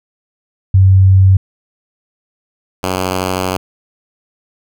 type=tone pair in turn; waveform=sine / 5% pulse; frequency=95.3 / 92.8 Hz; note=G2 / F#2; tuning=-48 / +6 cents; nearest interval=unison; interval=46 cents; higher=first; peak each=-4 dBFS; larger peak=neither; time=0.74-1.37 / 2.83-3.57 s; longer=second; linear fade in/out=5 ms; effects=none